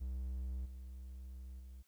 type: tone with level steps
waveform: triangle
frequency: 63.7 Hz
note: C2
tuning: 46 cents flat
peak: -36 / -44 / -47 dBFS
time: 0-1.83 s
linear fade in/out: 20 ms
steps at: 0.65 / 1.59 s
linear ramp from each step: 10 ms
effects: white hiss -75 dBFS RMS until 1.87 s